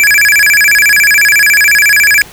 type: tone with vibrato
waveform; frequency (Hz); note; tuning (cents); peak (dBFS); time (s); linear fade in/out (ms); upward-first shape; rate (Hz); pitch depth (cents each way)
square; 1975.5; B6; 0; -5; 0-2.22; 0; square; 14; 290
effects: pink hiss -33 dBFS RMS until 2.32 s